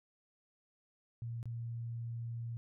sine tone with dropouts, 116.7 Hz, A#2, 2 cents sharp, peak -38 dBFS, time 1.22-2.57 s, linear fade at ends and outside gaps 0 ms, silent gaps 1.429-1.456 s, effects none

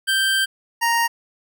25% pulse tone pair in turn, 1568 / 932.3 Hz, G6 / A#5, 0 / 0 cents, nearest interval major sixth, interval 900 cents, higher first, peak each -13 dBFS, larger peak neither, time 0.07-0.46 / 0.81-1.08 s, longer first, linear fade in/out 20 ms, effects none

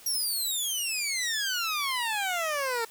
15% pulse exponential sweep, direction down, 5720 to 447.4 Hz, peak -21 dBFS, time 0.06-2.85 s, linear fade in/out 5 ms, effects white hiss -51 dBFS RMS until 2.9 s

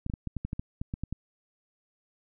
clicks, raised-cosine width 5 ms, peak -20 dBFS, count 12, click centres 0.064 / 0.099 / 0.138 / 0.273 / 0.367 / 0.45 / 0.531 / 0.595 / 0.815 / 0.939 / 1.036 / 1.126 s, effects none

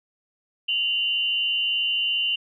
sine tone pair together, 2794 / 3017 Hz, F7 / F#7, 0 / +33 cents, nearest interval minor second, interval 133 cents, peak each -23 / -25 dBFS, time 0.68-2.36 s, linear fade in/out 10 ms, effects none

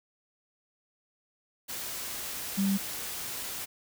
sine tone in noise, 196.2 Hz, G3, 2 cents sharp, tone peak -24 dBFS, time 2.57-2.78 s, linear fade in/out 20 ms, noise white, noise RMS -37 dBFS, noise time 1.68-3.66 s, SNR +10 dB, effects none

